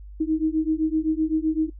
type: beating tone pair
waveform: sine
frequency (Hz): 311.1 / 318.9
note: D#4 / D#4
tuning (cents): 0 / +43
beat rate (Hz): 7.8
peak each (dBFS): -23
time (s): 0.2-1.7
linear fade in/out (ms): 10
effects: noise-tail reverb RT60 0.1 s tail -20 dB re dry + added 50 Hz sine -38 dBFS peak until 1.79 s